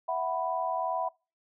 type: chord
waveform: sine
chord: E suspended second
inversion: none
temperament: just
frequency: 659.3 / 741.7 / 988.9 Hz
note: E5 / F#5 / B5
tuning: 0 / +4 / +2 cents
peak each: -32 dBFS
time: 0.08-1.09 s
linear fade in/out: 10 ms
effects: noise-tail reverb RT60 0.3 s tail -25 dB re dry

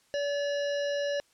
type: harmonic tone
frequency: 573 Hz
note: D5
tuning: 43 cents flat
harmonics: 1 / 3 / 5 / 7 / 9 / 10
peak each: -28 / -38 / -42 / -45 / -47 / -48 dBFS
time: 0.14-1.2 s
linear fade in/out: 0 ms
effects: white hiss -66 dBFS RMS until 1.33 s + low-pass 9000 Hz 12 dB/octave

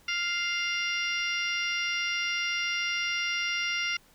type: harmonic tone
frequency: 698.5 Hz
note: F5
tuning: in tune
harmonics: 2 / 3 / 4 / 5 / 6 / 7 / 8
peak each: -35 / -31 / -32 / -42 / -45 / -41 / -38 dBFS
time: 0.08-3.97 s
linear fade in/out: 5 ms
effects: pink hiss -60 dBFS RMS until 4.14 s

